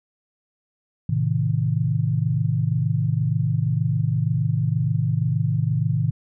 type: chord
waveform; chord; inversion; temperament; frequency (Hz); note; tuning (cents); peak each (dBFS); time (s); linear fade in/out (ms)
sine; A diminished; none; just; 110 / 132 / 158.4; A2 / C3 / Eb3; 0 / +16 / +31; -23; 1.09-6.11; 5
effects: none